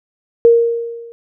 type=tone with level ramp; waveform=sine; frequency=466.2 Hz; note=A#4; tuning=in tune; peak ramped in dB=-3 to -33 dBFS; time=0.45-1.12 s; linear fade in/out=0 ms; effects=none